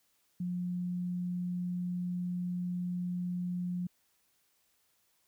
sine tone, 178.2 Hz, F3, 35 cents sharp, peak -32 dBFS, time 0.4-3.87 s, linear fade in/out 5 ms, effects white hiss -73 dBFS RMS until 5.27 s

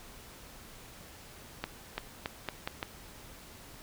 accelerating click train, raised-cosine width 0.3 ms, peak -17 dBFS, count 6, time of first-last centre 1.64-2.829 s, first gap 340 ms, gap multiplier 0.82, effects pink hiss -51 dBFS RMS until 3.82 s

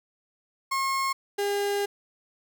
35% pulse tone pair in turn, 1080 / 404.5 Hz, C#6 / G#4, -45 / -46 cents, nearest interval octave + perfect fourth, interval 1701 cents, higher first, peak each -23 dBFS, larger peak neither, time 0.71-1.13 / 1.38-1.86 s, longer second, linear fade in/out 10 ms, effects none

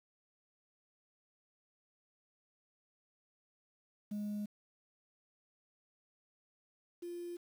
sine tone pair in turn, 207.7 / 347.5 Hz, G#3 / F4, 0 / -9 cents, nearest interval major sixth, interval 891 cents, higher second, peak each -34 / -40 dBFS, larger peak first, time 4.11-4.46 / 7.02-7.37 s, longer neither, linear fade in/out 10 ms, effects tanh soft clip ceiling -35 dBFS + 10-bit

